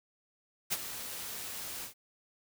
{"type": "noise with ADSR envelope", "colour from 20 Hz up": "white", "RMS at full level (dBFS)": -30, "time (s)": [0.7, 1.94], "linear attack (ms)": 26, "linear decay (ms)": 36, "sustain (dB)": -11, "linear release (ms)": 110, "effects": []}